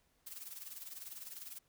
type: noise with tremolo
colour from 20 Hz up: blue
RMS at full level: -45 dBFS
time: 0.26-1.59 s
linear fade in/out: 10 ms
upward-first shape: triangle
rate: 20 Hz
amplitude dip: 80%
effects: pink hiss -75 dBFS RMS until 1.68 s